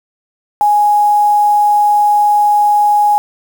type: tone with quantisation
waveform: sine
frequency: 830.6 Hz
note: G#5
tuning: in tune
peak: -7 dBFS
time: 0.61-3.18 s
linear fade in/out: 0 ms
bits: 5
effects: none